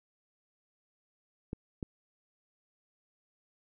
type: clicks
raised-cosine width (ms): 3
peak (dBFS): -23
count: 2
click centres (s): 1.531 / 1.828
effects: none

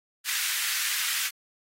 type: high-pass noise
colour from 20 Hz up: pink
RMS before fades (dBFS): -29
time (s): 0.24-1.31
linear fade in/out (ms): 50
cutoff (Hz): 1600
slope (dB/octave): 24
effects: AAC 48 kbps

